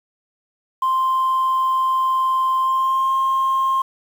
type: tone with pitch glide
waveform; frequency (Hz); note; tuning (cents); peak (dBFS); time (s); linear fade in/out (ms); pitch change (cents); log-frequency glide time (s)
sine; 1046.5 to 1063.6; C6 to C6; 0 to +28; -14; 0.82-3.82; 5; +28; 2.59-3.14
effects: tanh soft clip ceiling -13 dBFS + 7-bit